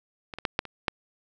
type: clicks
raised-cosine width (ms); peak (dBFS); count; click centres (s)
0.3; -21 / -20 / -8 / -7 / -23 / -7; 6; 0.338 / 0.386 / 0.452 / 0.591 / 0.653 / 0.882
effects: none